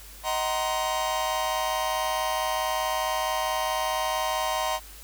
45% pulse chord, C half-diminished seventh, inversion first, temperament just, 627.9 / 753.5 / 941.9 / 1046.5 Hz, Eb5 / Gb5 / Bb5 / C6, +16 / +31 / +18 / 0 cents, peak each -31 dBFS, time 0.23-4.8 s, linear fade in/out 50 ms, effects added 50 Hz sine -46 dBFS peak until 5.03 s + white hiss -47 dBFS RMS until 5.03 s

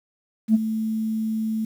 sine tone with ADSR envelope, 220 Hz, A3, in tune, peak -10 dBFS, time 0.48-1.65 s, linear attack 65 ms, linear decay 25 ms, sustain -12 dB, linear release 5 ms, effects tanh soft clip ceiling -8 dBFS + 8-bit

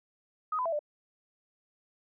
sine tone with pitch steps, 1253 / 1006 / 664 / 594 Hz, D#6 / B5 / E5 / D5, +12 / +32 / +12 / +20 cents, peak -28 dBFS, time 0.52-0.792 s, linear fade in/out 5 ms, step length 68 ms, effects none

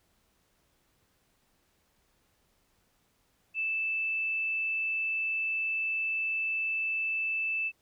sine tone, 2637 Hz, E7, in tune, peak -28 dBFS, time 3.54-7.72 s, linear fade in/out 50 ms, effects pink hiss -71 dBFS RMS until 7.81 s

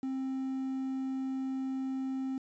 triangle tone with quantisation, 264.5 Hz, C4, 19 cents sharp, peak -30 dBFS, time 0.03-2.38 s, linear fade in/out 2 ms, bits 9, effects resampled to 16000 Hz

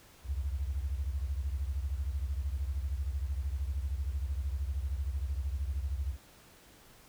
sine beating tone pair, 65.8 / 78.8 Hz, C2 / D#2, +10 / +23 cents, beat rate 13 Hz, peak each -32 / -36 dBFS, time 0.24-6.17 s, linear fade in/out 50 ms, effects tanh soft clip ceiling -24 dBFS + pink hiss -58 dBFS RMS until 7.08 s

